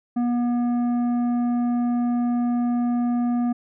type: tone with tanh clipping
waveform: triangle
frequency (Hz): 241.2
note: B3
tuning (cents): -41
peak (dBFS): -21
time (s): 0.16-3.53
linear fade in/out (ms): 10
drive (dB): 13
effects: none